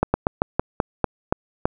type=slowing click train; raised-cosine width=1 ms; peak=-3 dBFS; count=9; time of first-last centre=0.03-1.655 s; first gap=110 ms; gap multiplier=1.17; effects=none